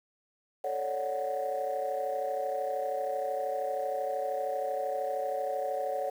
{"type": "chord", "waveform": "sine", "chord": "D major seventh", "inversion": "second", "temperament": "equal", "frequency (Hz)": [440, 554.4, 587.3, 740], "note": ["A4", "C#5", "D5", "F#5"], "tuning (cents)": [0, 0, 0, 0], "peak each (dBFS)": [-38, -32, -37, -33], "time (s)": [0.64, 6.1], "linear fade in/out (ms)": 5, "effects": ["tanh soft clip ceiling -23 dBFS", "9-bit"]}